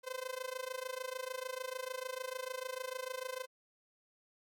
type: tone with amplitude modulation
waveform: sawtooth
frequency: 514 Hz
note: C5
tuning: 31 cents flat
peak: -32 dBFS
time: 0.03-3.47 s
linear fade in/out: 50 ms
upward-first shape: sine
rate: 26.7 Hz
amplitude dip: 90%
effects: none